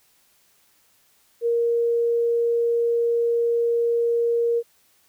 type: tone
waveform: sine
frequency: 468.6 Hz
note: A#4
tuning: 9 cents sharp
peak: -18 dBFS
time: 1.41-4.63 s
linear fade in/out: 50 ms
effects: white hiss -61 dBFS RMS until 5.08 s